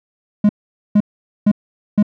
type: tone bursts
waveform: triangle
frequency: 207.7 Hz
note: G#3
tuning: in tune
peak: -6 dBFS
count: 4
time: 0.44-2.028 s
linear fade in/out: 5 ms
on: 52 ms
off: 460 ms
effects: none